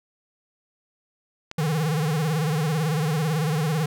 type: click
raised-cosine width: 0.2 ms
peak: -17 dBFS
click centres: 1.514 s
type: tone with vibrato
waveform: square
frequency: 155 Hz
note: D#3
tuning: 6 cents flat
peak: -22 dBFS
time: 1.58-3.86 s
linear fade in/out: 5 ms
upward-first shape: sine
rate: 18 Hz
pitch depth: 130 cents each way
effects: none